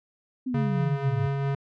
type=exponential sweep; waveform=sine; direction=down; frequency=264.3 to 100.6 Hz; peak=-26 dBFS; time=0.46-1.27 s; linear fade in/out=10 ms
type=tone with tremolo; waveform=square; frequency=138.59 Hz; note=C#3; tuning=in tune; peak=-24 dBFS; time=0.54-1.55 s; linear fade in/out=5 ms; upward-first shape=triangle; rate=4.5 Hz; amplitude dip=30%
effects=low-pass 2000 Hz 12 dB/octave